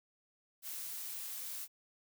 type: noise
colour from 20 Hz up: blue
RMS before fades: -43 dBFS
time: 0.62-1.68 s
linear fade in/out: 50 ms
effects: none